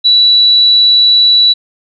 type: tone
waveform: sine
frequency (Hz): 3939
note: B7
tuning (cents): -5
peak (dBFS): -4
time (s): 0.04-1.54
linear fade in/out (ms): 20
effects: none